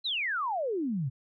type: exponential sweep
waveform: sine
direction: down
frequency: 4186 to 121.1 Hz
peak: -28 dBFS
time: 0.04-1.1 s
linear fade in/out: 20 ms
effects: none